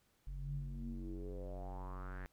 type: tone with low-pass filter sweep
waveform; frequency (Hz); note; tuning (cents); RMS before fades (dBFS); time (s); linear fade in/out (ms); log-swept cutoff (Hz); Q
square; 46.25; F#1; 0; -44; 0.27-2.26; 0; 96 to 1800; 5.7
effects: pink hiss -75 dBFS RMS until 2.32 s